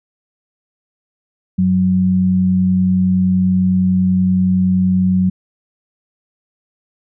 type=tone pair together; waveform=sine; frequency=94.33 / 185 Hz; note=F#2 / F#3; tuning=+34 / 0 cents; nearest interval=octave; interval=1166 cents; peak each=-21 / -11 dBFS; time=1.58-5.3 s; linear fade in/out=10 ms; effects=none